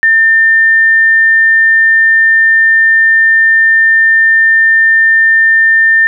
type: tone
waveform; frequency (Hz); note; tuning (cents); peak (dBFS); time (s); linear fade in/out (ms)
sine; 1800; A6; +39; -4; 0.03-6.07; 0
effects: none